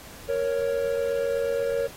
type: tone pair together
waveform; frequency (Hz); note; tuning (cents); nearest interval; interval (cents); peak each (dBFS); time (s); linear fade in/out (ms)
triangle; 466.2 / 554.4; A#4 / C#5; 0 / 0; minor third; 300; -24; 0.28-1.88; 20
effects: pink hiss -45 dBFS RMS until 1.96 s + AAC 48 kbps